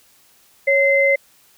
sine tone pair together, 552.1 / 2067 Hz, C#5 / C7, -7 / -22 cents, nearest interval octave + major seventh, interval 2285 cents, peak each -15 dBFS, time 0.67-1.16 s, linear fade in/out 10 ms, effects white hiss -54 dBFS RMS until 1.57 s

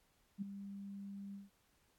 sine tone with ADSR envelope, 198.8 Hz, G3, 25 cents sharp, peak -35 dBFS, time 0.38-1.5 s, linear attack 40 ms, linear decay 8 ms, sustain -10 dB, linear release 160 ms, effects pink hiss -75 dBFS RMS until 1.98 s + AAC 64 kbps

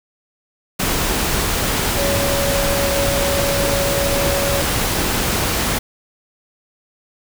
sine tone in noise, 560 Hz, C#5, 18 cents sharp, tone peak -20 dBFS, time 1.97-4.62 s, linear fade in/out 10 ms, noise pink, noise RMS -19 dBFS, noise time 0.79-5.79 s, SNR -4 dB, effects none

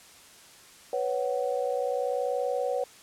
sine chord, B suspended second, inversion none, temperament equal with one note detuned, 493.9 / 554.4 / 748.2 Hz, B4 / C#5 / F#5, 0 / 0 / +19 cents, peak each -29 / -30 / -33 dBFS, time 0.93-2.84 s, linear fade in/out 2 ms, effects white hiss -52 dBFS RMS until 3.02 s + low-pass 10000 Hz 12 dB/octave

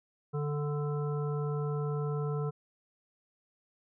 harmonic tone, 146.83 Hz, D3, in tune, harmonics 1 / 3 / 5 / 7 / 9, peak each -31 / -36 / -47 / -47 / -45 dBFS, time 0.33-2.51 s, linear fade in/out 20 ms, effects none

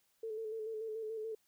sine tone with vibrato, 440 Hz, A4, in tune, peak -38 dBFS, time 0.23-1.35 s, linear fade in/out 5 ms, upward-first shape square, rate 6.9 Hz, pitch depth 33 cents each way, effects white hiss -75 dBFS RMS until 1.47 s

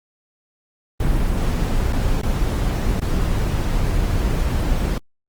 brown noise with dropouts, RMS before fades -19 dBFS, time 1-4.98 s, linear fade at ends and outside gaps 2 ms, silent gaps 1.925-1.931 / 2.215-2.232 / 2.999-3.018 s, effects Opus 24 kbps

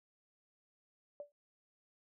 sine tone with exponential decay, 581 Hz, D5, 19 cents flat, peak -39 dBFS, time 1.2-1.32 s, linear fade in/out 1 ms, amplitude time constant 24 ms, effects none

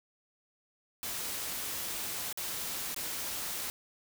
white noise with dropouts, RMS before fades -37 dBFS, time 1.03-3.7 s, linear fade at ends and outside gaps 0 ms, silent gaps 2.327-2.374 / 2.945-2.963 s, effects none

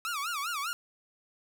sawtooth tone with vibrato, 1260 Hz, D#6, 21 cents sharp, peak -28 dBFS, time 0.05-0.73 s, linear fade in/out 0 ms, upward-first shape sine, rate 5 Hz, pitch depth 220 cents each way, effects none

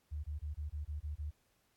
sine tone bursts, 74.6 Hz, D2, 28 cents sharp, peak -37 dBFS, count 8, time 0.11-1.311 s, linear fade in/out 20 ms, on 130 ms, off 23 ms, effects pink hiss -75 dBFS RMS until 1.76 s + AAC 64 kbps

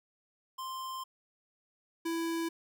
square tone pair in turn, 1046.5 / 331.5 Hz, C6 / E4, 0 / +10 cents, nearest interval octave + minor sixth, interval 1990 cents, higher first, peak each -38 / -32 dBFS, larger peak second, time 0.58-1.04 / 2.05-2.49 s, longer first, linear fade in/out 10 ms, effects none

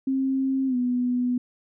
sine tone with pitch glide, 266.6 to 247.3 Hz, C4 to B3, +33 to +3 cents, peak -21 dBFS, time 0.07-1.38 s, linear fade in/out 5 ms, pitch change -130 cents, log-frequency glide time 0.67-0.76 s, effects none

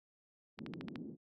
pink band-pass noise, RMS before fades -47 dBFS, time 0.57-1.17 s, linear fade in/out 50 ms, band 170 to 310 Hz, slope 24 dB/octave
click train, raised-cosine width 0.3 ms, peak -29 dBFS, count 6, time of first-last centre 0.59-0.958 s, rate 13.6 Hz
effects none

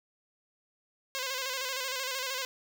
5% pulse tone with vibrato, 523.3 Hz, C5, in tune, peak -21 dBFS, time 1.15-2.45 s, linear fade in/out 0 ms, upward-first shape square, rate 13 Hz, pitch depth 55 cents each way, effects none

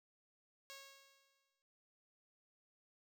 5% pulse tone with exponential decay, 548 Hz, C#5, 20 cents flat, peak -38 dBFS, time 0.7-1.62 s, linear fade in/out 0 ms, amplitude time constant 200 ms, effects noise-tail reverb RT60 0.5 s tail -24 dB re dry

